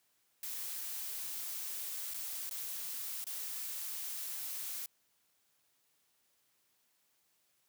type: noise with dropouts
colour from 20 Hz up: blue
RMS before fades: -41 dBFS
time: 0.43-4.86 s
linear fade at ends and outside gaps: 2 ms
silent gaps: 2.138-2.142 / 2.495-2.51 / 3.242-3.267 s
effects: white hiss -75 dBFS RMS until 7.68 s + high-pass 80 Hz 12 dB/octave